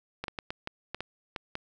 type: clicks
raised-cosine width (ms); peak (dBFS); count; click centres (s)
0.3; -18; 9; 0.24 / 0.282 / 0.388 / 0.505 / 0.674 / 0.946 / 1.006 / 1.362 / 1.554
effects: none